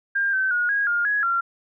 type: tone with pitch steps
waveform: sine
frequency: 1602 / 1539 / 1443 / 1642 / 1414 / 1671 / 1375 Hz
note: G6 / G6 / F#6 / G#6 / F6 / G#6 / F6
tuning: +37 / -32 / -44 / -20 / +21 / +10 / -27 cents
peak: -19 dBFS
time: 0.15-1.41 s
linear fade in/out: 10 ms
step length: 180 ms
effects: none